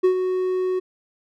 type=tone with ADSR envelope; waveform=triangle; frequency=369.7 Hz; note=F#4; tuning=1 cent flat; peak=-10 dBFS; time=0.03-0.8 s; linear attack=16 ms; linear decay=93 ms; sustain=-8 dB; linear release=16 ms; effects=none